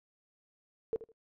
sine tone with echo, 450 Hz, A4, 39 cents sharp, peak -28 dBFS, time 0.93-0.96 s, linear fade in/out 0 ms, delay 79 ms, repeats 2, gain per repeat -14 dB, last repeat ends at 1.118 s, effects noise-tail reverb RT60 0.1 s tail -23 dB re dry

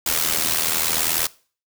white noise with amplitude modulation, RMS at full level -18 dBFS, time 0.06-1.27 s, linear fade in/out 5 ms, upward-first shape sine, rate 80.5 Hz, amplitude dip 75%, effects noise-tail reverb RT60 0.4 s tail -21 dB re dry

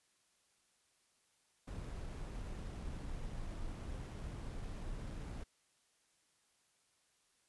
brown noise with sample-and-hold, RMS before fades -44 dBFS, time 1.67-5.44 s, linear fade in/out 10 ms, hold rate 8820 Hz, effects white hiss -75 dBFS RMS until 7.48 s + resampled to 24000 Hz

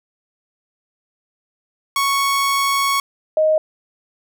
sawtooth / sine tone pair in turn, 1108.7 / 624 Hz, C#6 / D#5, 0 / +5 cents, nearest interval minor seventh, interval 995 cents, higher first, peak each -12 dBFS, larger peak neither, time 1.96-3 / 3.37-3.58 s, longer first, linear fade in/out 2 ms, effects none

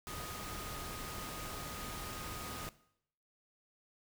sine tone in noise, 1244.5 Hz, D#6, in tune, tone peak -49 dBFS, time 0.07-2.69 s, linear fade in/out 0 ms, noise pink, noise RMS -44 dBFS, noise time 0.07-2.69 s, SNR -8 dB, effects noise-tail reverb RT60 0.7 s tail -18 dB re dry

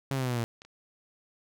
sawtooth exponential sweep, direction down, 138.59 to 114.3 Hz, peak -24 dBFS, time 0.11-0.44 s, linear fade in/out 0 ms
clicks, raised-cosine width 0.2 ms, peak -30 / -36 dBFS, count 2, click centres 0.619 / 0.65 s
effects none

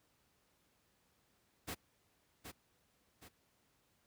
pink noise with echo, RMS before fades -42 dBFS, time 1.67-1.75 s, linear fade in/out 20 ms, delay 770 ms, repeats 2, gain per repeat -7 dB, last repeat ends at 3.29 s, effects pink hiss -75 dBFS RMS until 4.06 s + high-pass 60 Hz 12 dB/octave

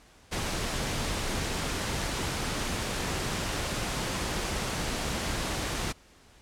pink noise, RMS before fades -31 dBFS, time 0.31-5.93 s, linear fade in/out 20 ms, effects pink hiss -57 dBFS RMS until 6.41 s + low-pass 9000 Hz 12 dB/octave

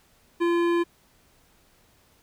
triangle tone with hard clipping, 342.8 Hz, F4, 32 cents flat, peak -22 dBFS, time 0.4-0.84 s, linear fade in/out 20 ms, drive 18 dB, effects pink hiss -61 dBFS RMS until 2.22 s

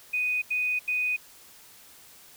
sine tone bursts, 2489 Hz, D#7, in tune, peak -24 dBFS, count 3, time 0.13-1.166 s, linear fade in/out 10 ms, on 290 ms, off 83 ms, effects white hiss -52 dBFS RMS until 2.36 s

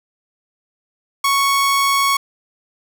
sawtooth tone, 1108.7 Hz, C#6, in tune, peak -10 dBFS, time 1.24-2.17 s, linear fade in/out 5 ms, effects none

